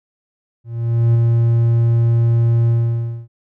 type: tone with ADSR envelope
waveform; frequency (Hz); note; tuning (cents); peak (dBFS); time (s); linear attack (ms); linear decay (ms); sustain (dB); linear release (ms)
triangle; 116.54; A#2; 0; -7; 0.64-3.28; 510; 4; -2; 590
effects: none